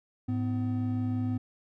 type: tone pair together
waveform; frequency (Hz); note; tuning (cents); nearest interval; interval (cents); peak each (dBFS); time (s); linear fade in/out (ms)
triangle; 106.12 / 252.4; G#2 / B3; +38 / +38; octave + minor third; 1500; -28; 0.28-1.38; 10
effects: none